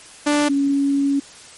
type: tone pair in turn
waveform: sawtooth / sine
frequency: 293.7 / 279.3 Hz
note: D4 / C#4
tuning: 0 / +13 cents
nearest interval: minor second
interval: 87 cents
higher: first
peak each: -11 / -15 dBFS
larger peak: first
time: 0.26-0.49 / 0.49-1.2 s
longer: second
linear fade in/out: 10 ms
effects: white hiss -42 dBFS RMS until 1.57 s + MP3 48 kbps